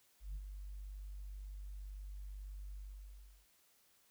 sine tone with ADSR envelope, 49 Hz, G1, in tune, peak -37 dBFS, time 0.2-3.47 s, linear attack 150 ms, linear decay 49 ms, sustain -7 dB, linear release 730 ms, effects tanh soft clip ceiling -39 dBFS + white hiss -71 dBFS RMS until 4.1 s

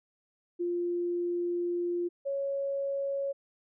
sine tone pair in turn, 349.2 / 554.3 Hz, F4 / C#5, 0 / 0 cents, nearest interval minor sixth, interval 800 cents, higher second, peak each -28 / -29 dBFS, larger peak first, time 0.59-2.09 / 2.25-3.33 s, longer first, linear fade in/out 20 ms, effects none

